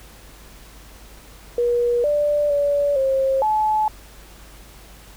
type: tone with pitch steps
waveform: sine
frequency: 479.7 / 588 / 574 / 535 / 860 Hz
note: A#4 / D5 / D5 / C5 / A5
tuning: +50 / +2 / -40 / +38 / -40 cents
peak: -16 dBFS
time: 1.58-3.88 s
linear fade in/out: 2 ms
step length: 460 ms
effects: added 50 Hz sine -44 dBFS peak until 5.16 s + pink hiss -46 dBFS RMS until 5.16 s